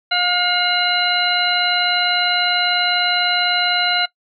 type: harmonic tone with a mistuned harmonic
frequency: 713 Hz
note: F5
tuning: 36 cents sharp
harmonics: 1 / 2 / 3 / 4 / 6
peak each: -22 / -20 / -23 / -23 / -19 dBFS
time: 0.11-4.06 s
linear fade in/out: 10 ms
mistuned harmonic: 6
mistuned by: -100 cents
effects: noise-tail reverb RT60 0.1 s tail -21 dB re dry